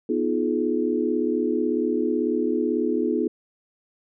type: chord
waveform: sine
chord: F half-diminished seventh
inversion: second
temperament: equal with one note detuned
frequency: 246.9 / 311.1 / 349.2 / 425.3 Hz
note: Cb4 / Eb4 / F4 / Ab4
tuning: 0 / 0 / 0 / +41 cents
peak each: -26 dBFS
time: 0.09-3.28 s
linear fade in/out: 5 ms
effects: none